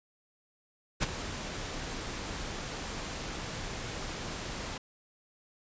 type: noise with ADSR envelope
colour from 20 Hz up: pink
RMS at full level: -26 dBFS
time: 1-4.78 s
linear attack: 31 ms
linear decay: 20 ms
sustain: -12 dB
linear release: 6 ms
effects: resampled to 16000 Hz